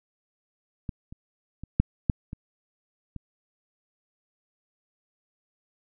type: clicks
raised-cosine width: 5 ms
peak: -19 / -29 / -25 / -6 / -8 / -23 / -24 dBFS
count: 7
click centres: 0.892 / 1.125 / 1.636 / 1.8 / 2.098 / 2.331 / 3.163 s
effects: none